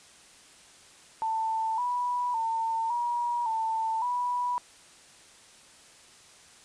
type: tone with pitch steps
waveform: sine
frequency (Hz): 890 / 980 / 903 / 957 / 892 / 980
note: A5 / B5 / A5 / A#5 / A5 / B5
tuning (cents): +20 / -14 / +45 / +45 / +23 / -14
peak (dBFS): -26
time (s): 1.22-4.58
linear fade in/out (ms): 0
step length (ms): 560
effects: white hiss -54 dBFS RMS until 6.64 s + resampled to 22050 Hz